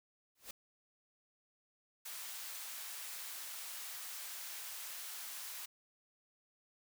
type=noise with exponential growth; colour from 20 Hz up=white; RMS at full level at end=-43 dBFS; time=0.35-0.51 s; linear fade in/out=5 ms; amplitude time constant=34 ms
type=high-pass noise; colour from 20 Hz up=white; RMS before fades=-46 dBFS; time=2.05-5.66 s; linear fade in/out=10 ms; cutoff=850 Hz; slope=12 dB/octave
effects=none